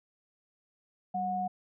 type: tone pair together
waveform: sine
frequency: 193.35 / 730 Hz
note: G3 / F#5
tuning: -24 / -24 cents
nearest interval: octave + major seventh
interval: 2300 cents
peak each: -37 / -30 dBFS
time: 1.14-1.48 s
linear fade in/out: 10 ms
effects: none